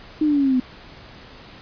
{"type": "linear sweep", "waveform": "sine", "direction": "down", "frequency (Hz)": [311.1, 248.9], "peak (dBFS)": -15, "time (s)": [0.21, 0.6], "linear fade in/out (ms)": 5, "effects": ["pink hiss -43 dBFS RMS until 1.61 s", "resampled to 11025 Hz"]}